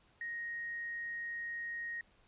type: tone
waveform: sine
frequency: 1872 Hz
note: A#6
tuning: 7 cents sharp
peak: -38 dBFS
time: 0.21-2.01 s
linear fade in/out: 2 ms
effects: pink hiss -68 dBFS RMS until 2.27 s + resampled to 8000 Hz